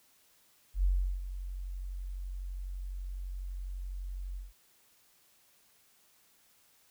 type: tone with ADSR envelope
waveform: sine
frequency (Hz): 45.97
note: F#1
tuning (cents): -10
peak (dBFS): -23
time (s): 0.74-4.53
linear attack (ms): 95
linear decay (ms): 370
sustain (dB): -13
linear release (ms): 170
effects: white hiss -66 dBFS RMS until 6.9 s